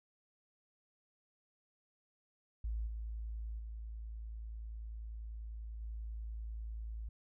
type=tone with level steps; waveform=sine; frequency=55.1 Hz; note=A1; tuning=3 cents sharp; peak=-35 / -39 / -42 / -40 dBFS; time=2.64-7.09 s; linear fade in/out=5 ms; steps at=2.86 / 3.58 / 5.8 s; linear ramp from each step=20 ms; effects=none